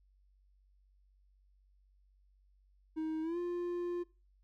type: tone with pitch glide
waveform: triangle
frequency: 315.9 to 350.5 Hz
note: D#4 to F4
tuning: +26 to +6 cents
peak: -32 dBFS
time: 2.96-4.04 s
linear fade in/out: 20 ms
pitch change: +180 cents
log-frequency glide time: 3.22-3.38 s
effects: noise-tail reverb RT60 0.3 s tail -20 dB re dry + added 48 Hz sine -65 dBFS peak until 4.43 s